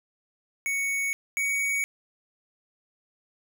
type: tone pair in turn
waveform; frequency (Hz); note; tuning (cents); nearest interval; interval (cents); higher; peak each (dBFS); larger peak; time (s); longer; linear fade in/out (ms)
square; 2224 / 2245; C#7 / C#7; +5 / +21; unison; 16; second; -26 / -25; second; 0.66-1.13 / 1.37-1.84; neither; 0
effects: none